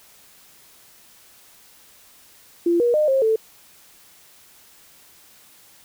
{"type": "tone with pitch steps", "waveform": "sine", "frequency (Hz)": [342.9, 478.5, 608, 535, 442.3], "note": ["F4", "A#4", "D#5", "C5", "A4"], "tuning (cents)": [-32, 45, -40, 38, 9], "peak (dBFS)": -15, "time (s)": [2.66, 3.36], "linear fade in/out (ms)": 5, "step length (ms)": 140, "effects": ["white hiss -51 dBFS RMS until 5.84 s"]}